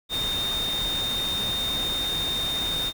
sine tone in noise, 3657 Hz, A#7, 34 cents flat, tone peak -25 dBFS, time 0.09-2.93 s, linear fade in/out 50 ms, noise pink, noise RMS -33 dBFS, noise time 0.09-2.93 s, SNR +5 dB, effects none

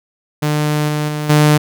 sawtooth tone with level steps, 150.2 Hz, D3, 39 cents sharp, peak -10 / -12 / -15 / -4 dBFS, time 0.42-1.58 s, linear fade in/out 10 ms, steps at 0.88 / 1.08 / 1.29 s, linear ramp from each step 10 ms, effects none

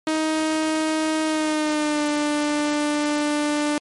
sawtooth tone with pitch glide, 313.9 to 296.3 Hz, D#4 to D4, +15 to +15 cents, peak -16 dBFS, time 0.07-3.78 s, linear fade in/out 2 ms, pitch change -100 cents, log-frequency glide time 1.24-2.07 s, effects MP3 48 kbps

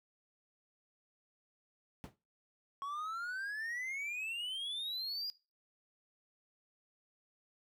brown noise with exponential decay, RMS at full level -39 dBFS, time 2.04-2.16 s, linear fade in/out 0 ms, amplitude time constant 25 ms
triangle exponential sweep, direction up, 1100 to 4908 Hz, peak -36 dBFS, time 2.82-5.3 s, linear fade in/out 0 ms
effects noise-tail reverb RT60 0.3 s tail -20 dB re dry + high-pass 100 Hz 12 dB/octave

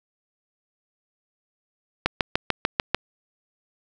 click train, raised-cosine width 0.3 ms, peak -3 dBFS, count 7, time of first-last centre 2.06-2.946 s, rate 6.77 Hz, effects none

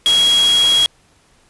sine tone in noise, 3300 Hz, G#7, 12 cents flat, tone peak -10 dBFS, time 0.06-0.86 s, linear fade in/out 0 ms, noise white, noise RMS -21 dBFS, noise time 0.06-0.86 s, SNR +8 dB, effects pink hiss -54 dBFS RMS until 1.49 s + resampled to 24000 Hz

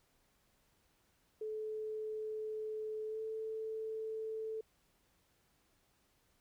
sine tone with pitch glide, 432.8 to 440.1 Hz, A4 to A4, -29 to 0 cents, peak -38 dBFS, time 1.41-4.61 s, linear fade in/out 5 ms, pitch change +29 cents, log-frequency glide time 3.07-3.2 s, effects pink hiss -74 dBFS RMS until 6.4 s

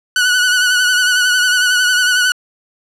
sawtooth tone with vibrato, 1480 Hz, F#6, in tune, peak -7 dBFS, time 0.16-2.32 s, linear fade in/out 2 ms, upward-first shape triangle, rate 11 Hz, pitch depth 47 cents each way, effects low-pass 10000 Hz 12 dB/octave

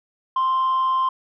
sine tone with amplitude modulation, 1046.5 Hz, C6, in tune, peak -14 dBFS, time 0.36-1.09 s, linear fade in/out 5 ms, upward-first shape sine, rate 288 Hz, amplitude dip 25%, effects tanh soft clip ceiling -16 dBFS

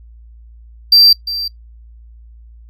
triangle tone with echo, 4699 Hz, D8, in tune, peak -3 dBFS, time 0.92-1.13 s, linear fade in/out 5 ms, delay 350 ms, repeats 1, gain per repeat -14 dB, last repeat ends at 1.48 s, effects noise-tail reverb RT60 0.1 s tail -21 dB re dry + added 57 Hz sine -37 dBFS peak until 2.69 s

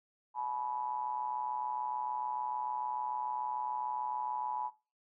triangle ring-modulated tone, 63.4 Hz, B1, 46 cents sharp, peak -29 dBFS, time 0.34-4.71 s, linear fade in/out 50 ms, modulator 919 Hz, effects noise-tail reverb RT60 0.3 s tail -18 dB re dry

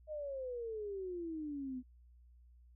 sine exponential sweep, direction down, 626 to 246.9 Hz, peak -39 dBFS, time 0.07-1.83 s, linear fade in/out 50 ms, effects added 60 Hz sine -59 dBFS peak until 2.75 s

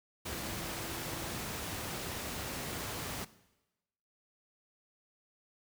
sine tone in noise, 333.5 Hz, E4, 20 cents sharp, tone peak -48 dBFS, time 0.33-1.28 s, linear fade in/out 10 ms, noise pink, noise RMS -39 dBFS, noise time 0.25-3.25 s, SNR -12 dB, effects noise-tail reverb RT60 1.0 s tail -18 dB re dry + high-pass 60 Hz 12 dB/octave

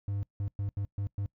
triangle tone bursts at uneven times, 100.3 Hz, G2, 40 cents sharp, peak -28 dBFS, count 6, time 0.08-0.23 / 0.4-0.48 / 0.59-0.69 / 0.77-0.85 / 0.98-1.07 / 1.18-1.26 s, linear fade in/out 0 ms, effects noise-tail reverb RT60 0.1 s tail -23 dB re dry

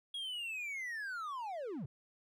triangle linear sweep, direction down, 3327 to 109.5 Hz, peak -37 dBFS, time 0.14-1.86 s, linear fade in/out 5 ms, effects none

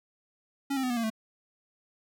square tone with pitch steps, 277.2 / 264.7 / 252.7 / 241.3 / 230.4 / 220 Hz, C#4 / C4 / B3 / B3 / A#3 / A3, 0 / +20 / +40 / -40 / -20 / 0 cents, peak -28 dBFS, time 0.7-1.102 s, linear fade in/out 10 ms, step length 67 ms, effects none

